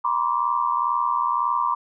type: tone cluster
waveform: sine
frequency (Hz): 960 / 1042 / 1165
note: B5 / C6 / D6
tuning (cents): -49 / -7 / -14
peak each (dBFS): -24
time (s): 0.04-1.75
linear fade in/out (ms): 10
effects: none